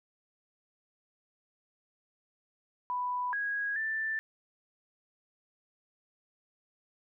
sine tone with pitch steps, 990 / 1651 / 1770 Hz, B5 / G#6 / A6, +4 / -11 / +10 cents, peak -30 dBFS, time 2.9-4.19 s, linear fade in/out 0 ms, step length 430 ms, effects none

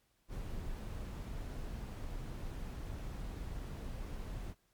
brown noise, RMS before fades -42 dBFS, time 0.28-4.55 s, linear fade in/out 50 ms, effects pink hiss -75 dBFS RMS until 4.73 s + MP3 96 kbps

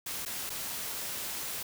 white noise with dropouts, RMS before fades -37 dBFS, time 0.06-1.63 s, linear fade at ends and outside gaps 5 ms, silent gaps 0.252-0.259 / 0.496-0.501 s, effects none

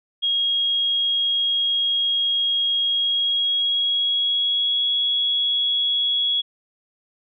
sine tone with pitch glide, 3277 to 3346 Hz, G#7 to G#7, -24 to +12 cents, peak -18 dBFS, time 0.22-6.42 s, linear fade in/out 20 ms, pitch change +36 cents, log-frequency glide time 2.82-4.92 s, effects none

